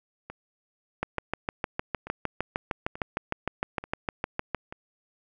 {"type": "two click trains", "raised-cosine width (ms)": 0.5, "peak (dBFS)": [-12, -23], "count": [24, 6], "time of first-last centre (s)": [[1.03, 4.547], [0.3, 4.725]], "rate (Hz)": [6.54, 1.13], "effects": []}